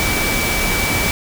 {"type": "tone in noise", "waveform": "sine", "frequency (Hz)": 2302, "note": "D7", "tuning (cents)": -35, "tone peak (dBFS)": -21, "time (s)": [0, 1.11], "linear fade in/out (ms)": 0, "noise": "pink", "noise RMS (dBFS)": -19, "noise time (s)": [0, 1.11], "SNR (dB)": -5, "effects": []}